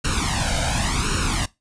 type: noise with flanger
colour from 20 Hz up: pink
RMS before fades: -22 dBFS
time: 0.04-1.46 s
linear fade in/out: 10 ms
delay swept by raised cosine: 0.72 to 1.34 ms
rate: 0.91 Hz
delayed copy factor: +0.85
effects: noise-tail reverb RT60 0.2 s tail -20 dB re dry + resampled to 22050 Hz